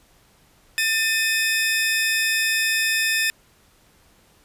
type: tone pair together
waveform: sawtooth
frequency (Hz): 1790 / 2525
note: A6 / D#7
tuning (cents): +29 / +25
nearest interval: tritone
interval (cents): 596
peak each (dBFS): -18 / -19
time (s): 0.78-3.3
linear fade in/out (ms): 0
effects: pink hiss -57 dBFS RMS until 4.44 s + resampled to 32000 Hz